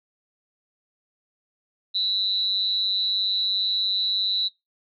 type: tone with amplitude modulation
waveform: sine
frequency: 3951 Hz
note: B7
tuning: in tune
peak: -17 dBFS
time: 1.94-4.49 s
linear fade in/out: 20 ms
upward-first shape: sine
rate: 195 Hz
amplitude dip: 80%
effects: noise-tail reverb RT60 0.2 s tail -21 dB re dry